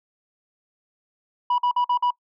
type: tone bursts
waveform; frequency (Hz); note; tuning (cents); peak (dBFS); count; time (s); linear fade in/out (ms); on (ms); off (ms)
sine; 978; B5; -17; -15; 5; 1.5-2.106; 5; 82; 49
effects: noise-tail reverb RT60 0.1 s tail -25 dB re dry + tanh soft clip ceiling -17 dBFS